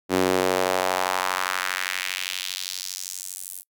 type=tone with high-pass filter sweep; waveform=sawtooth; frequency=92.5 Hz; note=F#2; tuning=in tune; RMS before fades=-26 dBFS; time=0.09-3.64 s; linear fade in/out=50 ms; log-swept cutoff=300 to 11000 Hz; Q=1.7; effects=noise-tail reverb RT60 0.1 s tail -26 dB re dry